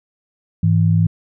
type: tone pair together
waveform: sine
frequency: 103 / 163.5 Hz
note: G#2 / E3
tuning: -14 / -14 cents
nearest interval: minor sixth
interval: 800 cents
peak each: -14 dBFS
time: 0.63-1.07 s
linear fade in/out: 5 ms
effects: none